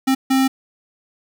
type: tone bursts at uneven times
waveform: square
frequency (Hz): 265.2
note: C4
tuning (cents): +23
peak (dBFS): -14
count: 2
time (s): 0.07-0.15 / 0.3-0.48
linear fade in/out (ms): 10
effects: 8-bit